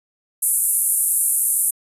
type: band-pass noise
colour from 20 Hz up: white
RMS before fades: -19 dBFS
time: 0.42-1.71 s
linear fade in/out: 10 ms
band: 8800 to 12000 Hz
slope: 48 dB/octave
effects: resampled to 32000 Hz